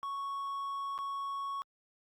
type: tone with dropouts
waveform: triangle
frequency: 1108.7 Hz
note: C#6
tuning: in tune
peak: -33 dBFS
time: 0.03-1.62 s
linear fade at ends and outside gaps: 0 ms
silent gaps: 0.979-0.988 s
effects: Opus 48 kbps